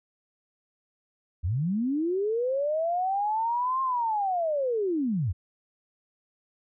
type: linear two-way sweep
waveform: sine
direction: up then down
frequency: 73.7 to 1068 to 73.7 Hz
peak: -24 dBFS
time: 1.43-5.33 s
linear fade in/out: 20 ms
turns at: 3.82 s
effects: none